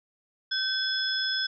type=tone cluster; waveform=sine; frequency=1542 / 3412 / 5150 Hz; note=G6 / G#7 / E8; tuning=-29 / +46 / -41 cents; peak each=-30 dBFS; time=0.51-1.47 s; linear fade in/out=10 ms; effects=none